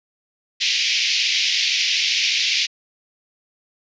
pink band-pass noise, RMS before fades -20 dBFS, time 0.6-2.67 s, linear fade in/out 20 ms, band 2200 to 5800 Hz, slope 48 dB/octave, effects resampled to 16000 Hz

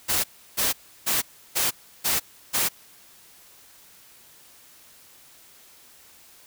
white noise bursts, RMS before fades -23 dBFS, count 6, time 0.08-2.69 s, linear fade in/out 20 ms, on 160 ms, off 330 ms, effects white hiss -52 dBFS RMS until 6.46 s

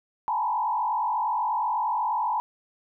sine tone with frequency modulation, 917 Hz, A#5, 29 cents flat, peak -23 dBFS, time 0.28-2.4 s, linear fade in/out 0 ms, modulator 48.3 Hz, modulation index 1.8, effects none

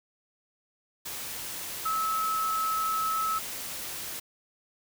sine tone in noise, 1296 Hz, E6, 30 cents flat, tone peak -26 dBFS, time 1.85-3.39 s, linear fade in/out 10 ms, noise white, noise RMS -37 dBFS, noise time 1.05-4.2 s, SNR +8 dB, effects none

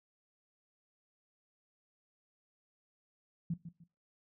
sine tone with echo, 169.2 Hz, E3, 45 cents sharp, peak -31 dBFS, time 3.5-3.54 s, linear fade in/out 5 ms, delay 150 ms, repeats 2, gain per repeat -11 dB, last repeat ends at 3.84 s, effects noise-tail reverb RT60 0.3 s tail -18 dB re dry

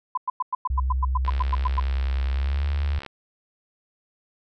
sine tone bursts, 1009 Hz, B5, 37 cents sharp, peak -21 dBFS, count 14, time 0.15-1.8 s, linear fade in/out 5 ms, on 25 ms, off 100 ms
sine tone with pitch glide, 64.8 to 73.16 Hz, C2 to D2, -16 to -6 cents, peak -21 dBFS, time 0.7-2.99 s, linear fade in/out 5 ms, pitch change +210 cents, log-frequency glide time 2.31-2.66 s
click train, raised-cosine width 0.3 ms, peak -21 dBFS, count 127, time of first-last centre 1.25-3.063 s, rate 69.5 Hz
effects none

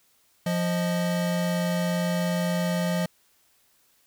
square tone pair together, 174.97 / 622.3 Hz, F3 / D#5, +4 / 0 cents, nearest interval octave + minor seventh, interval 2196 cents, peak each -25 / -31 dBFS, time 0.46-3.06 s, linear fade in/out 5 ms, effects white hiss -64 dBFS RMS until 4.06 s

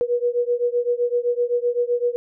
sine beating tone pair, 480 / 487.8 Hz, B4 / B4, -49 / -21 cents, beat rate 7.8 Hz, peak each -21 / -22 dBFS, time 0.01-2.16 s, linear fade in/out 0 ms, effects none

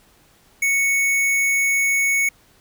square tone, 2217 Hz, C#7, in tune, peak -17 dBFS, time 0.62-2.29 s, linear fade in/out 5 ms, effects pink hiss -55 dBFS RMS until 2.6 s

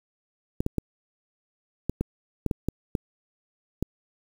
clicks, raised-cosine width 3 ms, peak -12 dBFS, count 10, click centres 0.605 / 0.664 / 0.783 / 1.896 / 2.01 / 2.463 / 2.512 / 2.686 / 2.952 / 3.826 s, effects 7-bit

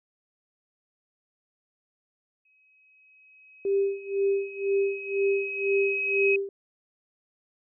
sine tone with exponential growth, 2544 Hz, D#7, 38 cents sharp, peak -22 dBFS, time 2.45-6.36 s, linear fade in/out 5 ms, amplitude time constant 850 ms
sine tone with tremolo, 395 Hz, G4, 13 cents sharp, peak -20 dBFS, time 3.65-6.49 s, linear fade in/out 2 ms, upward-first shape sine, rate 2 Hz, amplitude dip 90%
effects none

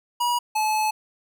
square tone pair in turn, 965 / 861.3 Hz, B5 / A5, -40 / -37 cents, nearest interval major second, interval 197 cents, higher first, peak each -21 dBFS, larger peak neither, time 0.2-0.39 / 0.55-0.91 s, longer second, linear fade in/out 10 ms, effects none

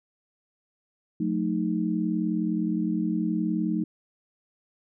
sine chord, D# diminished, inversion first, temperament equal with one note detuned, 180.67 / 220 / 311.1 Hz, F#3 / A3 / D#4, -41 / 0 / 0 cents, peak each -28 dBFS, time 1.2-3.84 s, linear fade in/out 5 ms, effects none

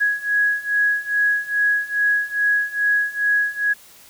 sine beating tone pair, 1665 / 1667.4 Hz, G#6 / G#6, +4 / +6 cents, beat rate 2.4 Hz, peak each -21 / -19 dBFS, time 0-3.74 s, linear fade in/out 20 ms, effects white hiss -47 dBFS RMS until 4.09 s

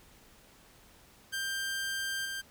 sawtooth tone with level steps, 1575 Hz, G6, 8 cents sharp, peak -29 / -32 dBFS, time 1.32-2.42 s, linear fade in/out 20 ms, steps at 2.25 s, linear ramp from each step 5 ms, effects pink hiss -59 dBFS RMS until 2.5 s

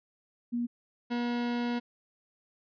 sine / 40% pulse tone pair in turn, 239 / 240.2 Hz, A#3 / B3, +43 / -48 cents, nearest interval unison, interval 9 cents, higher second, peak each -28 dBFS, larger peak neither, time 0.52-0.67 / 1.1-1.8 s, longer second, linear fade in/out 20 ms, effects resampled to 11025 Hz

